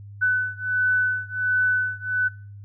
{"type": "beating tone pair", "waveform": "sine", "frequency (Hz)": [1500, 1501.4], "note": ["F#6", "F#6"], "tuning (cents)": [23, 25], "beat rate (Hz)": 1.4, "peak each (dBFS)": [-22, -23], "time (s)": [0.21, 2.29], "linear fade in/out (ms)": 20, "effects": ["noise-tail reverb RT60 0.5 s tail -26 dB re dry", "added 101 Hz sine -38 dBFS peak until 2.64 s"]}